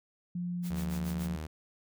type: tone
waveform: sine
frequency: 176.4 Hz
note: F3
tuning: 18 cents sharp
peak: -32 dBFS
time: 0.35-1.36 s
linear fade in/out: 5 ms
type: noise with tremolo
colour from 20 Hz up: white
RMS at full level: -46 dBFS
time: 0.62-1.3 s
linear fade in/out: 50 ms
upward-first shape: sine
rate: 6.9 Hz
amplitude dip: 100%
type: tone with vibrato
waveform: sawtooth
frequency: 77.78 Hz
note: D#2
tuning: in tune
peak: -33 dBFS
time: 0.7-1.47 s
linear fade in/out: 10 ms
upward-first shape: triangle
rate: 16 Hz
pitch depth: 13 cents each way
effects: none